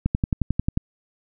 click train, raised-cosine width 5 ms, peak -8 dBFS, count 9, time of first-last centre 0.06-0.774 s, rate 11.2 Hz, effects none

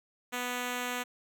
5% pulse tone, 246.9 Hz, B3, in tune, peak -21 dBFS, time 0.32-1.04 s, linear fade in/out 20 ms, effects none

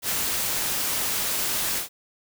white noise with ADSR envelope, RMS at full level -24 dBFS, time 0.02-1.89 s, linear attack 72 ms, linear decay 4 ms, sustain -2 dB, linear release 120 ms, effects none

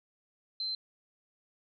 sine tone, 4101 Hz, C8, 36 cents flat, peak -32 dBFS, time 0.6-0.75 s, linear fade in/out 2 ms, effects none

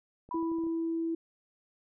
clicks, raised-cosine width 2 ms, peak -39 dBFS, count 7, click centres 0.29 / 0.352 / 0.428 / 0.517 / 0.585 / 0.638 / 0.668 s
sine tone with exponential decay, 987.8 Hz, B5, in tune, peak -33 dBFS, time 0.31-1.14 s, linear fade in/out 2 ms, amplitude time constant 180 ms
sine tone, 329.6 Hz, E4, in tune, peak -29 dBFS, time 0.34-1.15 s, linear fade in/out 5 ms
effects none

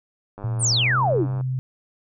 click train, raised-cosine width 1 ms, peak -24 dBFS, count 105, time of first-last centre 0.38-1.41 s, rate 101 Hz
sine tone with pitch glide, 116.54 to 129.31 Hz, A#2 to C3, 0 to -20 cents, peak -22 dBFS, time 0.44-1.59 s, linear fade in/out 0 ms, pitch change +180 cents, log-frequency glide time 0.66-1.02 s
sine exponential sweep, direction down, 10000 to 255.3 Hz, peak -18 dBFS, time 0.59-1.27 s, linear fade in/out 50 ms
effects none

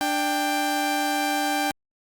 sawtooth tone pair together, 295.6 / 789.2 Hz, D4 / G5, +11 / +11 cents, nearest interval octave + perfect fourth, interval 1700 cents, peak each -23 / -20 dBFS, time 0.01-1.71 s, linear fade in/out 0 ms, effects Opus 48 kbps

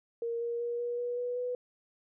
sine tone with pitch steps, 466.2 / 470.8 / 475.4 / 480.1 / 484.9 / 489.7 / 494.5 Hz, A#4 / A#4 / A#4 / B4 / B4 / B4 / B4, 0 / +17 / +34 / -49 / -32 / -15 / +2 cents, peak -31 dBFS, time 0.22-1.55 s, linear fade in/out 2 ms, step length 190 ms, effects none

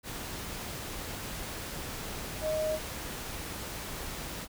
sine tone in noise, 622.3 Hz, D#5, in tune, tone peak -28 dBFS, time 2.41-2.79 s, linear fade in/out 50 ms, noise pink, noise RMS -39 dBFS, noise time 0.03-4.48 s, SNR +8 dB, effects none

